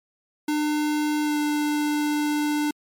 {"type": "tone with pitch glide", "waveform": "square", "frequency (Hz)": [300, 297.4], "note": ["D4", "D4"], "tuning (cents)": [37, 22], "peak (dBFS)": -22, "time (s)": [0.48, 2.71], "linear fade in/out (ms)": 5, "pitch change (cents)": -15, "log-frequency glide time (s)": [1.23, 1.37], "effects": ["MP3 96 kbps"]}